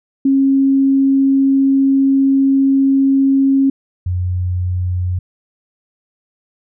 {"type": "tone pair in turn", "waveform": "sine", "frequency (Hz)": [271.5, 90.24], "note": ["C#4", "F#2"], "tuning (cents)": [-36, -43], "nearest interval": "octave + perfect fifth", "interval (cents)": 1907, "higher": "first", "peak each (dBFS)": [-9, -15], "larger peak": "first", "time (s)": [[0.25, 3.7], [4.06, 5.19]], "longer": "first", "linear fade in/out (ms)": 5, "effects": []}